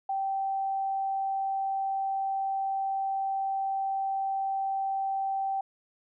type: tone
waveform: sine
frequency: 778 Hz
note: G5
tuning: 13 cents flat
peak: -27 dBFS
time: 0.09-5.61 s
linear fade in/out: 5 ms
effects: none